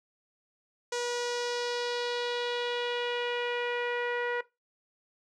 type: tone with low-pass filter sweep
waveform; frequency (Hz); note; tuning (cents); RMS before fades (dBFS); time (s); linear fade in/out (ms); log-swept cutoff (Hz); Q
sawtooth; 483.4; B4; -37; -32; 0.92-4.41; 5; 6600 to 1900; 2.3
effects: noise-tail reverb RT60 0.2 s tail -18 dB re dry